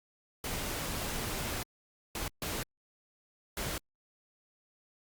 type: noise bursts at uneven times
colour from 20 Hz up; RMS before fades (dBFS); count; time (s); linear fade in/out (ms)
pink; -36; 4; 0.44-1.63 / 2.15-2.28 / 2.42-2.63 / 3.57-3.78; 2
effects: Opus 48 kbps